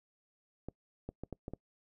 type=clicks; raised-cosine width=2 ms; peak=-27 dBFS; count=6; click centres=0.686 / 1.09 / 1.236 / 1.327 / 1.481 / 1.536 s; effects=noise-tail reverb RT60 0.1 s tail -24 dB re dry